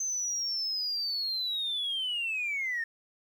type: linear sweep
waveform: sine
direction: down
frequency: 6250 to 1796 Hz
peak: -28 dBFS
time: 0-2.84 s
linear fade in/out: 5 ms
effects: tanh soft clip ceiling -26 dBFS + 10-bit